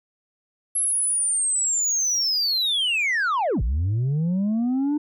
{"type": "linear two-way sweep", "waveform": "sine", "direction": "down then up", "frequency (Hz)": [11175, 49.54, 302.8], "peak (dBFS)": -17, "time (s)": [0.75, 4.98], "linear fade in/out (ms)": 10, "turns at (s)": 3.62, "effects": ["tanh soft clip ceiling -19 dBFS"]}